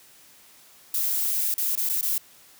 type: noise with dropouts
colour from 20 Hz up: violet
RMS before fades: -25 dBFS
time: 0.94-2.18 s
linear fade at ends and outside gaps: 2 ms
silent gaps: 1.541-1.58 / 1.754-1.775 / 1.89-1.897 / 2.011-2.028 s
effects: white hiss -53 dBFS RMS until 2.59 s + high-pass 60 Hz 12 dB/octave